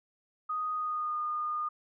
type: tone with pitch glide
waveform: sine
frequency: 1244.5 to 1221 Hz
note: D#6 to D#6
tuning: 0 to -33 cents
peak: -30 dBFS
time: 0.49-1.69 s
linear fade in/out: 10 ms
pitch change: -33 cents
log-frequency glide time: 0.74-1.18 s
effects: none

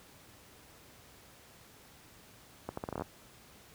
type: accelerating click train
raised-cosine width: 1 ms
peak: -22 dBFS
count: 10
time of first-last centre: 2.69-3.02 s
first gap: 84 ms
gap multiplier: 0.77
effects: pink hiss -57 dBFS RMS until 3.74 s + high-pass 60 Hz 12 dB/octave

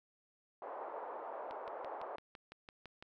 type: band-pass noise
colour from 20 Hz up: white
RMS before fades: -45 dBFS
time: 0.62-2.16 s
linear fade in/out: 2 ms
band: 470 to 940 Hz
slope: 24 dB/octave
type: click train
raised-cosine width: 0.3 ms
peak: -34 dBFS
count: 10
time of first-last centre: 1.51-3.025 s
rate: 5.94 Hz
effects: none

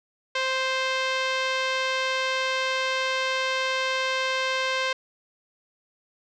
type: tone with low-pass filter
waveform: 5% pulse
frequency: 523.3 Hz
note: C5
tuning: in tune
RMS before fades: -26 dBFS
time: 0.35-4.93 s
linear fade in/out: 5 ms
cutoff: 3200 Hz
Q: 0.65
effects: none

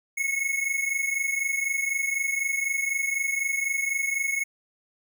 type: tone pair together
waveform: square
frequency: 2184 / 2208 Hz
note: C#7 / C#7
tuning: -26 / -7 cents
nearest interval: unison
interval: 19 cents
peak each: -27 / -30 dBFS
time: 0.17-4.44 s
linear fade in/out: 10 ms
effects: none

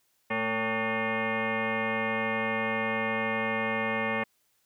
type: tone with frequency modulation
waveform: sine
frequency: 789 Hz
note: G5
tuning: 11 cents sharp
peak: -26 dBFS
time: 0.3-4.24 s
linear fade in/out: 10 ms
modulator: 337 Hz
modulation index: 4.8
effects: white hiss -71 dBFS RMS until 4.65 s

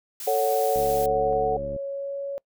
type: noise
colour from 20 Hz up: blue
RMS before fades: -35 dBFS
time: 0.2-1.06 s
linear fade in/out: 2 ms
type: chord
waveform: sine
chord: F# minor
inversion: first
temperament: just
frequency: 444 / 555 / 740 Hz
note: A4 / C#5 / F#5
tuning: +16 / +2 / 0 cents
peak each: -24 dBFS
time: 0.27-1.57 s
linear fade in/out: 5 ms
type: click train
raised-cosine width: 3 ms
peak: -25 dBFS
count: 72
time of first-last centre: 0.76-1.763 s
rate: 70.8 Hz
type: tone with pitch glide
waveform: sine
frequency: 554.4 to 557.9 Hz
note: C#5 to C#5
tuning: 0 to +11 cents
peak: -28 dBFS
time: 1.33-2.38 s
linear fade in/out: 0 ms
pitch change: +11 cents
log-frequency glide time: 1.88-2.16 s
effects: noise-tail reverb RT60 0.1 s tail -25 dB re dry

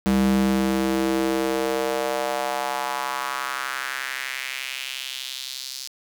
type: tone with high-pass filter sweep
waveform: square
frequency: 65.8 Hz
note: C2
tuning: 10 cents sharp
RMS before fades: -25 dBFS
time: 0.06-5.88 s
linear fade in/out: 0 ms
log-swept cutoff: 170 to 4900 Hz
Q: 2.5
effects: 8-bit

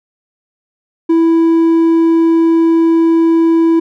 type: tone with hard clipping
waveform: sine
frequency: 329.6 Hz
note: E4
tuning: in tune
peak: -8 dBFS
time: 1.09-3.8 s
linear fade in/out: 10 ms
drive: 3 dB
effects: none

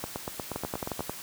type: two click trains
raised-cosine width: 1 ms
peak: -18 / -17 dBFS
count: 9 / 7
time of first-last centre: 0.04-0.994 / 0.56-1.096 s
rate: 8.39 / 11.2 Hz
effects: white hiss -42 dBFS RMS until 1.22 s + high-pass 60 Hz 12 dB/octave

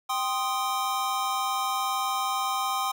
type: chord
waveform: square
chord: C minor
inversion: second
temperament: equal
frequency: 784 / 1046.5 / 1244.5 Hz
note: G5 / C6 / Eb6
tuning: 0 / 0 / 0 cents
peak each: -31 dBFS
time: 0.09-2.92 s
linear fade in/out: 10 ms
effects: none

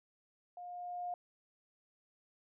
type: tone with level ramp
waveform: sine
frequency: 711 Hz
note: F5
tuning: 31 cents sharp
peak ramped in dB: -45 to -36 dBFS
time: 0.57-1.14 s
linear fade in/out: 2 ms
effects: none

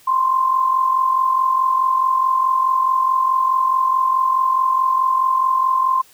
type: tone with amplitude modulation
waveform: sine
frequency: 1046.5 Hz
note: C6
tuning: in tune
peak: -11 dBFS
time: 0.07-6.02 s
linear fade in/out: 10 ms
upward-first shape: sine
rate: 44.7 Hz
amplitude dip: 60%
effects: white hiss -50 dBFS RMS until 6.13 s

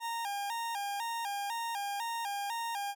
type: tone with vibrato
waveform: 40% pulse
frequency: 864 Hz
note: A5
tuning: 32 cents flat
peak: -33 dBFS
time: 0-2.95 s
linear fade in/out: 50 ms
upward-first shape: square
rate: 2 Hz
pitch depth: 120 cents each way
effects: none

